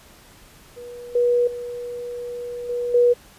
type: tone with level steps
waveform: sine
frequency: 484.4 Hz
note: B4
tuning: 34 cents flat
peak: -34 / -15 / -28 / -22 / -12 dBFS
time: 0.76-3.14 s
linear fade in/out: 20 ms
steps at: 1.15 / 1.47 / 2.69 / 2.94 s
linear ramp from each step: 5 ms
effects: pink hiss -49 dBFS RMS until 3.38 s + resampled to 32000 Hz